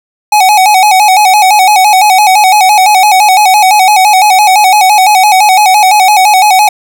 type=tone with vibrato; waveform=square; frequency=795 Hz; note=G5; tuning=24 cents sharp; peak=-3 dBFS; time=0.32-6.69 s; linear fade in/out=5 ms; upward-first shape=square; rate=5.9 Hz; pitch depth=100 cents each way; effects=none